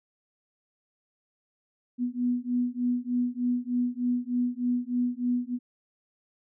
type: beating tone pair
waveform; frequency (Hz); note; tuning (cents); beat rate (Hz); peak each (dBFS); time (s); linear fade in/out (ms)
sine; 243.9 / 247.2; B3 / B3; -21 / +2; 3.3; -28; 1.98-5.59; 50
effects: none